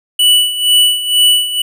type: tone with tremolo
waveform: square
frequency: 2960 Hz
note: F#7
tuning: in tune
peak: -6 dBFS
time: 0.19-1.62 s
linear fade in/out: 5 ms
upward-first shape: sine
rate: 2.1 Hz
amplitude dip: 75%
effects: none